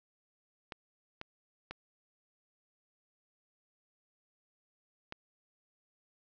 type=clicks; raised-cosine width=0.3 ms; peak=-25 dBFS; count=4; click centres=0.722 / 1.214 / 1.71 / 5.124 s; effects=resampled to 16000 Hz + 11-bit